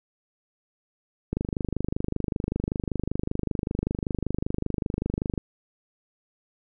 click train, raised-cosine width 3 ms, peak -13 dBFS, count 103, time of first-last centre 1.33-5.378 s, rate 25.2 Hz, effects none

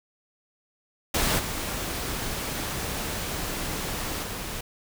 pink noise with level steps, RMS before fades -24 / -31 / -34 dBFS, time 1.14-4.61 s, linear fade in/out 5 ms, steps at 1.38 / 4.22 s, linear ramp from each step 20 ms, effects none

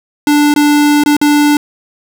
square tone with dropouts, 293.8 Hz, D4, 1 cent sharp, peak -7 dBFS, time 0.27-1.57 s, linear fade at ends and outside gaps 2 ms, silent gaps 0.54-0.561 / 1.037-1.06 / 1.167-1.214 s, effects none

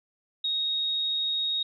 sine tone, 3753 Hz, A#7, 11 cents sharp, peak -25 dBFS, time 0.44-1.63 s, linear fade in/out 5 ms, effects none

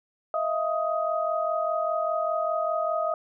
sine tone cluster, 636 / 681 / 1253 Hz, D#5 / F5 / D#6, +38 / -44 / +12 cents, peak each -27 / -29 / -29 dBFS, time 0.34-3.14 s, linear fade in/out 2 ms, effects none

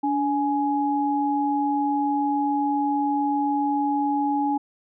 sine tone pair together, 287.7 / 836 Hz, D4 / G#5, -36 / +11 cents, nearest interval octave + tritone, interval 1847 cents, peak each -23 / -23 dBFS, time 0.03-4.58 s, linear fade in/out 10 ms, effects none

